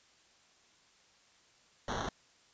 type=noise with sample-and-hold; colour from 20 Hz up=violet; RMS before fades=-36 dBFS; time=1.88-2.09 s; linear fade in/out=2 ms; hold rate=2450 Hz; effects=white hiss -65 dBFS RMS until 2.53 s + resampled to 16000 Hz